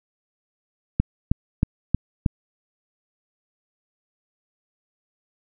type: click train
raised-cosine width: 5 ms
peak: -5 dBFS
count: 5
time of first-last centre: 1-2.262 s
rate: 3.17 Hz
effects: none